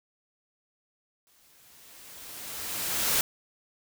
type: noise with exponential growth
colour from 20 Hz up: white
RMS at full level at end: -24 dBFS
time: 1.27-3.21 s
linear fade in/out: 1 ms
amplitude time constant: 420 ms
effects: none